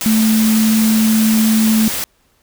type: tone in noise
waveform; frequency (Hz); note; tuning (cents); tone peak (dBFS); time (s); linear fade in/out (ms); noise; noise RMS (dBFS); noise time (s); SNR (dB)
sine; 219.8; A3; -2; -10; 0.06-1.88; 0; white; -21; 0.01-2.04; +8
effects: pink hiss -58 dBFS RMS until 2.42 s